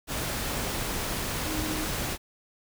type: tone in noise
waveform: sine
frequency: 310 Hz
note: D#4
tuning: 6 cents flat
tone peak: -33 dBFS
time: 1.42-1.87 s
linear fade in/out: 50 ms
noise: pink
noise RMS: -31 dBFS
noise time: 0.07-2.18 s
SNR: -5 dB
effects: none